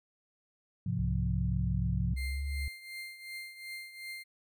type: chord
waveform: sine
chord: F minor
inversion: first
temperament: equal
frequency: 103.83 / 130.81 / 174.61 Hz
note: Ab2 / C3 / F3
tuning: 0 / 0 / 0 cents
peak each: -34 dBFS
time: 0.86-2.14 s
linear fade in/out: 5 ms
type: tone with pitch glide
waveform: sine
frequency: 64.9 to 70.77 Hz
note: C2 to C#2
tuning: -13 to +36 cents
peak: -32 dBFS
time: 0.99-2.68 s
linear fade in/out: 0 ms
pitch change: +149 cents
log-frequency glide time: 2.14-2.43 s
type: tone with tremolo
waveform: 35% pulse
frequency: 2100 Hz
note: C7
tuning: 6 cents sharp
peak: -37 dBFS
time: 2.16-4.24 s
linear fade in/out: 20 ms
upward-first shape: triangle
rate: 2.7 Hz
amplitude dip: 75%
effects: none